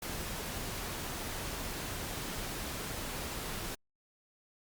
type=noise; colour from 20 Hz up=pink; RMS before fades=-39 dBFS; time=0.02-3.75 s; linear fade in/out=5 ms; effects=Opus 48 kbps